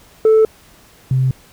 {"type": "tone pair in turn", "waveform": "sine", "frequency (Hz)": [439, 130.52], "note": ["A4", "C3"], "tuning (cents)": [-4, -4], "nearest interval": "octave + major sixth", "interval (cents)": 2100, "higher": "first", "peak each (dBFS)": [-5, -11], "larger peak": "first", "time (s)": [[0.25, 0.45], [1.11, 1.31]], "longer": "neither", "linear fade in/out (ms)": 2, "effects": ["tanh soft clip ceiling -6 dBFS", "pink hiss -47 dBFS RMS until 1.52 s"]}